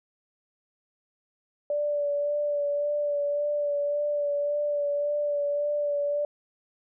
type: tone with vibrato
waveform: sine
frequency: 582 Hz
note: D5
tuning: 16 cents flat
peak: -24 dBFS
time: 1.7-6.25 s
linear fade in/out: 2 ms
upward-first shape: sine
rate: 1.8 Hz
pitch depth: 20 cents each way
effects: none